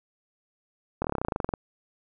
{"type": "slowing click train", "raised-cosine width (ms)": 1, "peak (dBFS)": -13, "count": 16, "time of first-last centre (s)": [1.02, 1.538], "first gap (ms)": 24, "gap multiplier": 1.05, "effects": []}